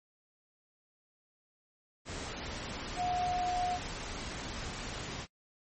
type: tone in noise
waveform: sine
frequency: 721 Hz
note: F#5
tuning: 45 cents flat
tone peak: -30 dBFS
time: 2.96-3.79 s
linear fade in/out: 50 ms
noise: pink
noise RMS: -40 dBFS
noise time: 2.05-5.27 s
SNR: +7 dB
effects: noise-tail reverb RT60 0.1 s tail -25 dB re dry + MP3 32 kbps